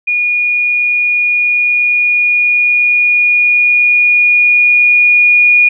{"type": "tone with level ramp", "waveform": "sine", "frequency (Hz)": 2443, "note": "D#7", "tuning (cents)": -32, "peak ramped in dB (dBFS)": [-10, -4], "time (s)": [0.07, 5.69], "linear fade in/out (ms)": 10, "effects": []}